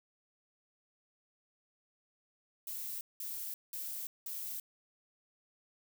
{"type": "noise bursts", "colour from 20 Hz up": "violet", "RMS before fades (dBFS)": -41, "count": 4, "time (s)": [2.67, 4.6], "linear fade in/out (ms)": 2, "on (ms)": 340, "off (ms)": 190, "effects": []}